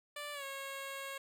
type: tone with pitch glide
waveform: 10% pulse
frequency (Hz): 586 to 546.8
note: D5 to C#5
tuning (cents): -4 to -24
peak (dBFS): -33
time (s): 0.16-1.18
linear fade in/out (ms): 5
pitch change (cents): -120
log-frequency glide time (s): 0.33-0.44
effects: none